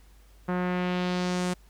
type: tone with low-pass filter sweep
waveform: sawtooth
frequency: 180 Hz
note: F#3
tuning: 47 cents flat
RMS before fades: -28 dBFS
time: 0.48-1.54 s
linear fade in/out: 10 ms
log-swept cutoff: 1400 to 9100 Hz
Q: 1.4
effects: added 50 Hz sine -52 dBFS peak until 1.69 s + pink hiss -62 dBFS RMS until 1.69 s